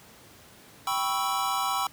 square chord, C# half-diminished seventh, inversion second, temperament equal, 784 / 987.8 / 1108.7 / 1318.5 Hz, G5 / B5 / C#6 / E6, 0 / 0 / 0 / 0 cents, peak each -32 dBFS, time 0.87-1.87 s, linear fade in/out 2 ms, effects pink hiss -52 dBFS RMS until 1.92 s + high-pass 80 Hz 12 dB/octave

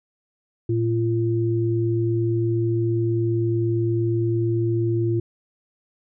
sine tone pair together, 114.2 / 343.1 Hz, A#2 / F4, -35 / -31 cents, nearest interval octave + perfect fifth, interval 1904 cents, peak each -21 / -22 dBFS, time 0.69-5.2 s, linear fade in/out 5 ms, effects none

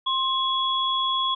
sine tone pair together, 1058 / 3359 Hz, C6 / G#7, +19 / +19 cents, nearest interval octave + minor sixth, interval 2000 cents, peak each -24 dBFS, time 0.06-1.35 s, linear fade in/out 10 ms, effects none

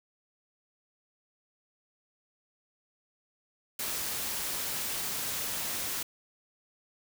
white noise, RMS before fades -34 dBFS, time 3.79-6.03 s, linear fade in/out 5 ms, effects none

